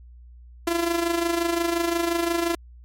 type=tone with amplitude modulation; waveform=sawtooth; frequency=339.5 Hz; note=F4; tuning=49 cents flat; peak=-15 dBFS; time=0.67-2.55 s; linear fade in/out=5 ms; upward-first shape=sine; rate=25.7 Hz; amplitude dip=60%; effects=added 60 Hz sine -43 dBFS peak until 2.84 s + MP3 64 kbps